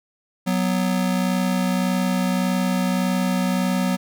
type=tone pair together; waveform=square; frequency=185.18 / 246.9 Hz; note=F#3 / B3; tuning=+2 / 0 cents; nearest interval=perfect fourth; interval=498 cents; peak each=-21 / -25 dBFS; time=0.46-3.97 s; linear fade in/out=20 ms; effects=none